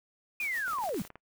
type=noise with tremolo; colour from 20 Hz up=white; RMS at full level=-44 dBFS; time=0.4-1.08 s; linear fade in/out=5 ms; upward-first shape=triangle; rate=7.2 Hz; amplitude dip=65%
type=linear sweep; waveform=sine; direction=down; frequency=2489 to 146.83 Hz; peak=-30 dBFS; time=0.4-1.02 s; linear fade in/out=2 ms
type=click train; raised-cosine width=0.5 ms; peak=-30 dBFS; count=10; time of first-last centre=0.68-1.156 s; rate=18.9 Hz
effects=noise-tail reverb RT60 0.1 s tail -26 dB re dry